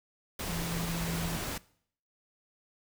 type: tone in noise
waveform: sine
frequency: 168 Hz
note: E3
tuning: 33 cents sharp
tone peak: -34 dBFS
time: 0.49-1.36 s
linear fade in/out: 5 ms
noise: pink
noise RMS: -36 dBFS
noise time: 0.39-1.58 s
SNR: -1 dB
effects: noise-tail reverb RT60 0.6 s tail -21 dB re dry